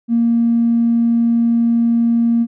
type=tone with tanh clipping; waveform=triangle; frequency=233.1 Hz; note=A#3; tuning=in tune; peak=-11 dBFS; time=0.08-2.47 s; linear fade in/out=50 ms; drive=4 dB; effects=none